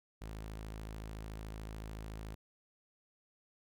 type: tone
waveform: sawtooth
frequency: 53.7 Hz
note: A1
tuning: 41 cents flat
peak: -39 dBFS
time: 0.21-2.35 s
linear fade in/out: 10 ms
effects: none